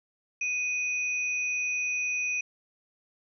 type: tone pair together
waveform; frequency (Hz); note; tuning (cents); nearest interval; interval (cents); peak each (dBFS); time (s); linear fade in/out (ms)
sine; 2489 / 5925; D#7 / F#8; 0 / +1; octave + minor third; 1501; -27 / -38; 0.41-2.41; 5
effects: none